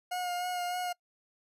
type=tone with vibrato; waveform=40% pulse; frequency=717 Hz; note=F5; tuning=45 cents sharp; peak=-31 dBFS; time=0.11-0.93 s; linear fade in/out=10 ms; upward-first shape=sine; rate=3.3 Hz; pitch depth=22 cents each way; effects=noise-tail reverb RT60 0.1 s tail -25 dB re dry + resampled to 32000 Hz